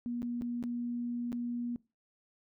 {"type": "tone with dropouts", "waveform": "sine", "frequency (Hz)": 240, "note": "B3", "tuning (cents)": -49, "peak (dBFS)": -33, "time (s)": [0.06, 1.76], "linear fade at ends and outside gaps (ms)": 0, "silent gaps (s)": [[0.22, 0.229], [0.412, 0.42], [0.627, 0.638], [1.32, 1.328]], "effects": ["noise-tail reverb RT60 0.3 s tail -22 dB re dry"]}